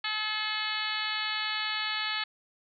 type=harmonic tone with a mistuned harmonic; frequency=429.5 Hz; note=A4; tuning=42 cents flat; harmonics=2 / 3 / 4 / 5 / 6 / 7 / 8 / 9 / 10; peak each=-41 / -38 / -36 / -37 / -39 / -38 / -39 / -39 / -37 dBFS; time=0.04-2.24 s; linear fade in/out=5 ms; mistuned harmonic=10; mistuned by=+32 cents; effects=none